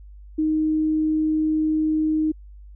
sine tone, 311.1 Hz, D#4, in tune, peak -18 dBFS, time 0.38-2.32 s, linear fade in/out 10 ms, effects added 50 Hz sine -40 dBFS peak until 2.75 s

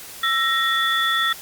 sine tone cluster, 1332 / 1872 / 3454 Hz, E6 / A#6 / A7, +18 / +7 / -33 cents, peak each -22 dBFS, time 0.23-1.33 s, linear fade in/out 5 ms, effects white hiss -38 dBFS RMS until 1.41 s + Opus 48 kbps

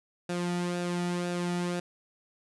sawtooth tone with flanger, 176 Hz, F3, 14 cents sharp, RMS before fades -31 dBFS, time 0.29-1.8 s, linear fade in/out 5 ms, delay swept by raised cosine 0.94 to 1.91 ms, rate 2 Hz, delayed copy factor -0.5, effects resampled to 24000 Hz

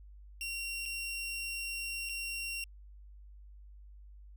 sawtooth tone with dropouts, 2748 Hz, F7, 29 cents flat, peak -33 dBFS, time 0.41-2.64 s, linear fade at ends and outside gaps 1 ms, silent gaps 0.855-0.859 / 2.09-2.094 s, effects added 50 Hz sine -50 dBFS peak until 4.36 s

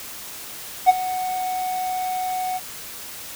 triangle tone with ADSR envelope, 740 Hz, F#5, in tune, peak -4 dBFS, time 0.86-2.6 s, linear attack 33 ms, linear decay 23 ms, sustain -17 dB, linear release 36 ms, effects white hiss -36 dBFS RMS until 3.35 s

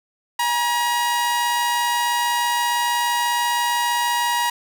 sawtooth tone pair together, 829 / 955.1 Hz, G#5 / A#5, -3 / +42 cents, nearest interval major second, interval 245 cents, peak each -26 / -15 dBFS, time 0.39-4.5 s, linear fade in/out 5 ms, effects none

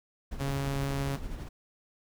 brown noise with tremolo, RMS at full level -36 dBFS, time 0.31-1.49 s, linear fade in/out 10 ms, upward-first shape sine, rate 12 Hz, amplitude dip 45%
sawtooth tone, 138.2 Hz, C#3, 5 cents flat, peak -26 dBFS, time 0.39-1.17 s, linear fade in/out 20 ms
effects none

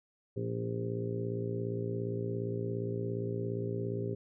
harmonic tone with a mistuned harmonic, 57.3 Hz, A#1, 29 cents flat, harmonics 2 / 3 / 4 / 5 / 6 / 7 / 8 / 9, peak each -36 / -41 / -45 / -44 / -48 / -37 / -49 / -45 dBFS, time 0.36-4.15 s, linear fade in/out 10 ms, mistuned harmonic 4, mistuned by +40 cents, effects none

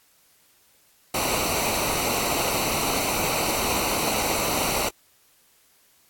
pink noise with comb filter, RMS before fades -25 dBFS, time 1.14-4.89 s, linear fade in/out 5 ms, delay 0.59 ms, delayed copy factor -0.7, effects white hiss -60 dBFS RMS until 6.09 s + AAC 64 kbps

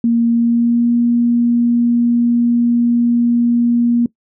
sine tone with pitch glide, 233.2 to 237.7 Hz, A#3 to A#3, +1 to +34 cents, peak -10 dBFS, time 0.04-4.06 s, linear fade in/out 2 ms, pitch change +33 cents, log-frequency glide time 0.29-0.92 s, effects noise-tail reverb RT60 0.1 s tail -20 dB re dry

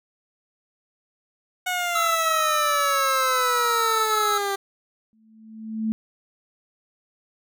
15% pulse exponential sweep, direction down, 735 to 392 Hz, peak -17 dBFS, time 1.66-4.56 s, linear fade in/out 10 ms
square tone, 1306 Hz, E6, 17 cents flat, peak -22 dBFS, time 1.95-4.38 s, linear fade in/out 5 ms
sine tone with exponential growth, 220.1 Hz, A3, 1 cent sharp, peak -19 dBFS, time 5.13-5.92 s, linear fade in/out 0 ms, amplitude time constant 170 ms
effects none

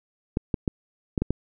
clicks, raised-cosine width 3 ms, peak -10 dBFS, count 6, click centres 0.371 / 0.542 / 0.678 / 1.178 / 1.22 / 1.306 s, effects none

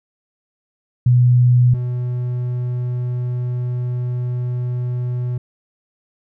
sine / triangle tone pair in turn, 123.47 / 123.47 Hz, B2 / B2, 0 / 0 cents, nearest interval unison, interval 0 cents, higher neither, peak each -9 / -17 dBFS, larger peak first, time 1.06-1.74 / 1.74-5.38 s, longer second, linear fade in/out 5 ms, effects none

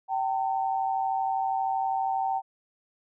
sine tone pair together, 772 / 904.6 Hz, G5 / A5, -27 / +48 cents, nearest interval minor third, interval 275 cents, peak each -26 / -30 dBFS, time 0.08-2.42 s, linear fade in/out 50 ms, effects none

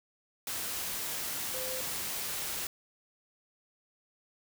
sine tone in noise, 516 Hz, C5, 24 cents flat, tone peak -39 dBFS, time 1.54-1.81 s, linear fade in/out 2 ms, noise white, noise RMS -36 dBFS, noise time 0.47-2.67 s, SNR -6 dB, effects none

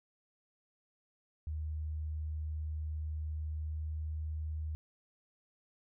sine tone with pitch glide, 77.2 to 77.65 Hz, D#2 to D#2, -13 to -3 cents, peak -35 dBFS, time 1.47-4.75 s, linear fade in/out 0 ms, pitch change +10 cents, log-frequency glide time 3.55-3.89 s, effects none

